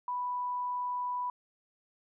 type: tone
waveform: sine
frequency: 987.8 Hz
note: B5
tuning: in tune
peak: -31 dBFS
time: 0.08-1.3 s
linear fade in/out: 2 ms
effects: none